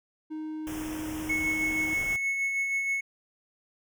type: tone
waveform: triangle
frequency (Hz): 311.1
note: D#4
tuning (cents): 0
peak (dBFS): -31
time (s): 0.3-1.95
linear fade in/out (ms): 20
type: band-stop noise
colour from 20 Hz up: pink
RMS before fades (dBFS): -40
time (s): 0.67-2.16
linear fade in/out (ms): 0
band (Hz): 3400 to 5200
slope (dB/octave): 96
type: tone with tremolo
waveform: triangle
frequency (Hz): 2198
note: C#7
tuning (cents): -15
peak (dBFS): -23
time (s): 1.29-3.01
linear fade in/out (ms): 10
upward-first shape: sine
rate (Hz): 6.3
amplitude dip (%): 35
effects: none